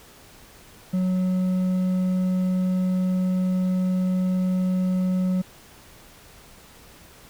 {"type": "tone with hard clipping", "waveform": "triangle", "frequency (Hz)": 184.4, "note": "F#3", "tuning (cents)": -6, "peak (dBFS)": -21, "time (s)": [0.93, 5.42], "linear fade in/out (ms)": 10, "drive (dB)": 7, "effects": ["pink hiss -49 dBFS RMS until 7.29 s"]}